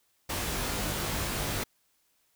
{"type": "noise with comb filter", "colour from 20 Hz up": "pink", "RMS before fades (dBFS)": -32, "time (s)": [0.29, 1.64], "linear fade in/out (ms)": 10, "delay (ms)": 20, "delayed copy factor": 0.75, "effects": ["white hiss -71 dBFS RMS until 2.35 s"]}